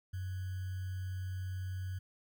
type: tone with sample-and-hold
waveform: sine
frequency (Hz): 93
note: F#2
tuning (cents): +9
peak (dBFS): -36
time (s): 0.13-1.99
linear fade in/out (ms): 10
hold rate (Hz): 1575
effects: none

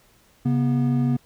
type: tone pair together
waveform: triangle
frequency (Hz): 136.2 / 242.7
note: C#3 / B3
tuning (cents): -30 / -30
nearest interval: minor seventh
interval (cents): 1000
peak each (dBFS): -19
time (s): 0.45-1.17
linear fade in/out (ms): 10
effects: pink hiss -58 dBFS RMS until 1.25 s

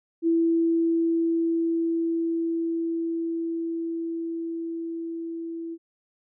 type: tone with level ramp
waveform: sine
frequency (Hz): 331.7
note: E4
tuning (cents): +11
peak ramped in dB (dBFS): -18 to -31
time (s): 0.22-5.78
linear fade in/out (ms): 50
effects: none

